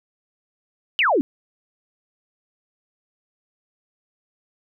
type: exponential sweep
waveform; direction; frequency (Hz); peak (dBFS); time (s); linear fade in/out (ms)
sine; down; 3136 to 246.9; -15; 0.99-1.21; 0
effects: none